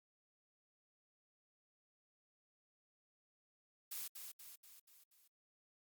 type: noise with echo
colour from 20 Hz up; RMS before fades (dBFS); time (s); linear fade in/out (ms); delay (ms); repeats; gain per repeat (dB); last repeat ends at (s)
blue; -45; 3.91-4.08; 10; 240; 5; -5; 5.28
effects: Opus 48 kbps